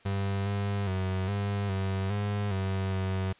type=tone with pitch steps; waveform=35% pulse; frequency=98.4 / 100.5 / 94 / 100.7 / 96 / 102.3 / 95.7 / 94.7 Hz; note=G2 / G2 / F#2 / G2 / G2 / G#2 / G2 / F#2; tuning=+7 / +44 / +28 / +47 / -36 / -26 / -41 / +41 cents; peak=-26 dBFS; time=0.05-3.33 s; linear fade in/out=10 ms; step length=410 ms; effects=white hiss -59 dBFS RMS until 3.39 s + resampled to 8000 Hz